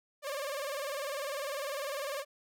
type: tone with vibrato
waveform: sawtooth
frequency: 566 Hz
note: C#5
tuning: 36 cents sharp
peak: -31 dBFS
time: 0.22-2.25 s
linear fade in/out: 50 ms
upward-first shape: square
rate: 20 Hz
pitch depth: 82 cents each way
effects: none